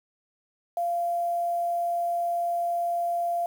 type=tone with quantisation; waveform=sine; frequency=691 Hz; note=F5; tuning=19 cents flat; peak=-24 dBFS; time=0.77-3.46 s; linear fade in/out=2 ms; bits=8; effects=none